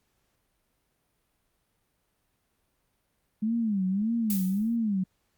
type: tone with vibrato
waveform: sine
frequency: 208.4 Hz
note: G#3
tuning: 6 cents sharp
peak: -24 dBFS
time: 3.42-5.04 s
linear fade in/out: 10 ms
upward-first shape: sine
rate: 1.7 Hz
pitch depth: 200 cents each way
type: noise with exponential decay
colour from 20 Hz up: violet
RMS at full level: -29 dBFS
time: 4.3-4.76 s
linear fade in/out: 1 ms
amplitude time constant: 100 ms
effects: pink hiss -74 dBFS RMS until 5.37 s + Opus 48 kbps